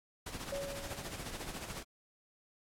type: noise with tremolo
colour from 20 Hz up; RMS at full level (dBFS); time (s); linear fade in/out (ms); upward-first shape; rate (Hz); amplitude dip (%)
pink; -41; 0.26-1.83; 5; sine; 14; 55
type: tone with exponential decay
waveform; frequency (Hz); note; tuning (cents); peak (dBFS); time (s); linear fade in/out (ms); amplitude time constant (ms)
sine; 559; C#5; +14; -34; 0.52-1.49; 5; 210
effects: low-pass 12000 Hz 12 dB/octave + AAC 64 kbps